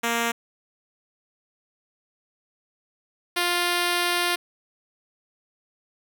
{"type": "tone pair in turn", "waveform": "5% pulse", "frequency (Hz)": [233.1, 350.9], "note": ["A#3", "F4"], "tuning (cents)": [0, 8], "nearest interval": "perfect fifth", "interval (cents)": 708, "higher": "second", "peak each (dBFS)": [-11, -10], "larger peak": "second", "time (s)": [[0.03, 0.32], [3.36, 4.36]], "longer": "second", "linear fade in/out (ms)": 10, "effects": []}